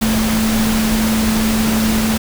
sine tone in noise, 220 Hz, A3, in tune, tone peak -14 dBFS, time 0.01-2.18 s, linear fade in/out 10 ms, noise pink, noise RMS -20 dBFS, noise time 0.01-2.18 s, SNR +3 dB, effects none

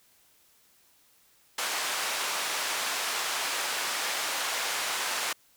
pink band-pass noise, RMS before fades -31 dBFS, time 1.58-5.33 s, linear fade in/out 5 ms, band 850 to 10000 Hz, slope 12 dB/octave, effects white hiss -63 dBFS RMS until 5.56 s

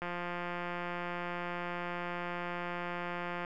click train, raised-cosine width 0.5 ms, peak -23 dBFS, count 601, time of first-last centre 0.02-3.449 s, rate 175 Hz, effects none

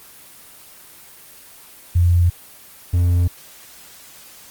sine / triangle tone pair in turn, 87 / 87.81 Hz, F2 / F2, -6 / +10 cents, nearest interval unison, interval 16 cents, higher second, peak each -11 dBFS, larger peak neither, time 1.95-2.3 / 2.93-3.28 s, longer neither, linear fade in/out 10 ms, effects white hiss -43 dBFS RMS until 4.5 s + Opus 24 kbps

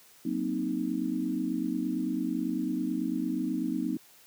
sine chord, C half-diminished seventh, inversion second, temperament equal, 185 / 233.1 / 261.6 / 311.1 Hz, Gb3 / Bb3 / C4 / Eb4, 0 / 0 / 0 / 0 cents, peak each -36 / -34 / -32 / -32 dBFS, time 0.25-3.97 s, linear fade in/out 5 ms, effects white hiss -57 dBFS RMS until 4.26 s + high-pass 100 Hz 12 dB/octave

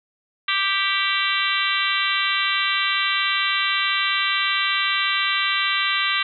harmonic tone with a mistuned harmonic, 393.1 Hz, G4, 5 cents sharp, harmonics 3 / 4 / 5 / 6 / 7 / 8 / 9 / 10, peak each -26 / -28 / -26 / -27 / -27 / -28 / -29 / -28 dBFS, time 0.48-6.23 s, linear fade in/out 5 ms, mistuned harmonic 6, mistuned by -36 cents, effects none

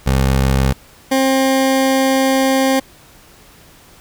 20% pulse tone pair in turn, 66.5 / 266 Hz, C2 / C4, +29 / +29 cents, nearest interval 2 octaves, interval 2400 cents, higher second, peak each -7 dBFS, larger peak neither, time 0.06-0.73 / 1.11-2.8 s, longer second, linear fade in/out 10 ms, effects pink hiss -45 dBFS RMS until 4 s

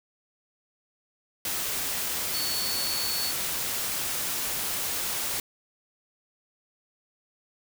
sine tone in noise, 4435 Hz, C#8, in tune, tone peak -30 dBFS, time 2.34-3.31 s, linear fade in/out 2 ms, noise white, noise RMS -30 dBFS, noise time 1.45-5.4 s, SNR -3 dB, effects none

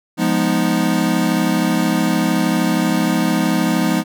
square chord, F half-diminished seventh, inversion none, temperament equal, 174.61 / 207.7 / 246.9 / 311.1 Hz, F3 / Ab3 / Cb4 / Eb4, 0 / 0 / 0 / 0 cents, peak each -21 dBFS, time 0.17-4.04 s, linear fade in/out 50 ms, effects none

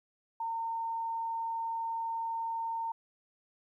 sine tone, 912 Hz, A#5, 38 cents flat, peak -32 dBFS, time 0.4-2.92 s, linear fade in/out 5 ms, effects 12-bit

